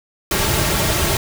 pink noise with comb filter, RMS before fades -18 dBFS, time 0.31-1.17 s, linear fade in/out 2 ms, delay 4 ms, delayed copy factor -0.55, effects none

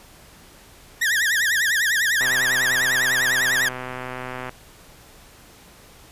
40% pulse tone with vibrato, 1760 Hz, A6, in tune, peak -17 dBFS, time 1.01-3.69 s, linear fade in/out 10 ms, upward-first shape triangle, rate 10 Hz, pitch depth 210 cents each way
click train, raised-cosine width 0.5 ms, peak -16 dBFS, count 291, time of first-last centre 2.21-4.493 s, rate 127 Hz
effects pink hiss -48 dBFS RMS until 6.11 s + resampled to 32000 Hz

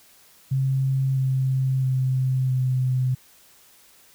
sine tone with pitch steps, 133.7 / 131.94 / 130.19 / 128.48 Hz, C3 / C3 / C3 / C3, +38 / +15 / -8 / -31 cents, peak -19 dBFS, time 0.51-3.15 s, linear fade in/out 10 ms, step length 660 ms, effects white hiss -54 dBFS RMS until 4.14 s

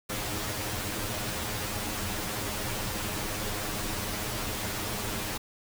pink noise with comb filter, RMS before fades -33 dBFS, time 0.09-5.38 s, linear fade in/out 10 ms, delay 9.6 ms, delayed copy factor +1, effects none

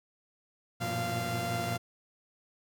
sawtooth tone cluster, 95.8 / 114.2 / 119.6 / 173.5 / 692 Hz, G2 / A#2 / A#2 / F3 / F5, -39 / -35 / +45 / -11 / -16 cents, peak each -38 / -37 / -32 / -36 / -30 dBFS, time 0.8-1.78 s, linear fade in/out 20 ms, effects none

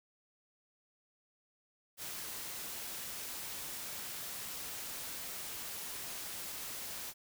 white noise, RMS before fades -43 dBFS, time 1.97-7.14 s, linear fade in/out 50 ms, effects none

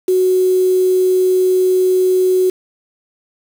sine tone with quantisation, 370 Hz, F#4, in tune, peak -10 dBFS, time 0.08-2.5 s, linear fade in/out 5 ms, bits 5, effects none

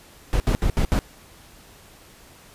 brown noise bursts at uneven times, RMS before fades -19 dBFS, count 5, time 0.33-0.4 / 0.47-0.55 / 0.62-0.7 / 0.77-0.85 / 0.92-0.99 s, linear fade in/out 0 ms, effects pink hiss -49 dBFS RMS until 2.54 s + resampled to 32000 Hz

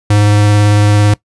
square tone with vibrato, 103.83 Hz, G#2, in tune, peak -7 dBFS, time 0.1-1.14 s, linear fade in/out 5 ms, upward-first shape sine, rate 18 Hz, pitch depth 11 cents each way, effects noise-tail reverb RT60 0.1 s tail -20 dB re dry + resampled to 24000 Hz

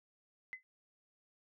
sine tone with exponential decay, 2037 Hz, C7, 47 cents flat, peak -37 dBFS, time 0.53-0.63 s, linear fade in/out 0 ms, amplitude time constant 20 ms, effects none

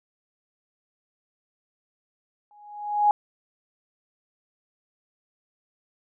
sine tone with exponential growth, 831 Hz, G#5, 1 cent sharp, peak -13 dBFS, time 2.51-3.11 s, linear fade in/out 1 ms, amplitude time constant 130 ms, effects none

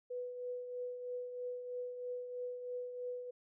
sine tone with tremolo, 494.5 Hz, B4, 2 cents sharp, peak -37 dBFS, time 0.1-3.31 s, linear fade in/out 10 ms, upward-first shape triangle, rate 3.1 Hz, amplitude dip 55%, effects none

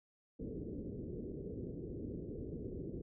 white low-pass noise, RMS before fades -44 dBFS, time 0.39-3.02 s, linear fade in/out 10 ms, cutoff 450 Hz, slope 48 dB/octave, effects none

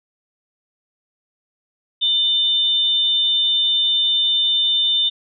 sine tone pair together, 2990 / 3595 Hz, F#7 / A7, +17 / +36 cents, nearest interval minor third, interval 319 cents, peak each -24 / -15 dBFS, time 2.01-5.1 s, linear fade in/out 20 ms, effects none

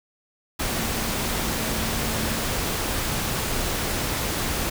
sine tone in noise, 224.5 Hz, A3, 35 cents sharp, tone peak -34 dBFS, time 0.77-2.39 s, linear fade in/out 10 ms, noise pink, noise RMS -26 dBFS, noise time 0.59-4.7 s, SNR -11 dB, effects none

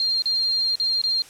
sine tone with dropouts, 4196 Hz, C8, 4 cents sharp, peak -19 dBFS, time 0-1.22 s, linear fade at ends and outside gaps 1 ms, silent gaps 0.221-0.257 / 0.755-0.799 / 1.016-1.038 s, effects white hiss -46 dBFS RMS until 1.29 s + low-pass 10000 Hz 12 dB/octave

